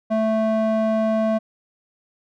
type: tone with band-pass filter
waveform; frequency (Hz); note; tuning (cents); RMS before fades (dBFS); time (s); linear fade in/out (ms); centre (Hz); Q
square; 220; A3; 0; -20; 0.1-1.39; 20; 510; 3.9
effects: none